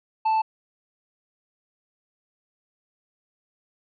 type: tone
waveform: triangle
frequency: 880 Hz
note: A5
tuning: in tune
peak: -17 dBFS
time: 0.25-0.42 s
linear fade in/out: 10 ms
effects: resampled to 11025 Hz